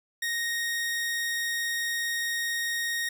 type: tone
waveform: sawtooth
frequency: 1864.7 Hz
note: A#6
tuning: in tune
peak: -24 dBFS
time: 0.22-3.09 s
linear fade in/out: 5 ms
effects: none